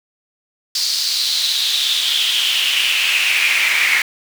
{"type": "noise with high-pass filter sweep", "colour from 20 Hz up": "brown", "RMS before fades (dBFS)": -17, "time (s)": [0.75, 4.02], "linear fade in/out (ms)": 2, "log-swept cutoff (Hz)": [4700, 2100], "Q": 5.2, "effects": []}